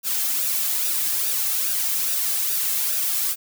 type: noise with flanger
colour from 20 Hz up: blue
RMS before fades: -23 dBFS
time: 0.03-3.36 s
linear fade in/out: 50 ms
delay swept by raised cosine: 0.93 to 2.13 ms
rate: 2.4 Hz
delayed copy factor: -0.55
effects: none